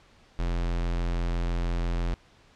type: tone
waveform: square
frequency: 43.03 Hz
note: F1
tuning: 25 cents flat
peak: -26 dBFS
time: 0.39-2.14 s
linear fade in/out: 0 ms
effects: pink hiss -58 dBFS RMS until 2.55 s + low-pass 5000 Hz 12 dB/octave